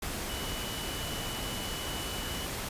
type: tone in noise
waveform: sine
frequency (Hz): 2960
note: F#7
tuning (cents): 0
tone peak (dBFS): -41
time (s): 0.29-2.46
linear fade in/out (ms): 5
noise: pink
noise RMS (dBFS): -36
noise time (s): 0.02-2.69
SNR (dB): -8
effects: resampled to 32000 Hz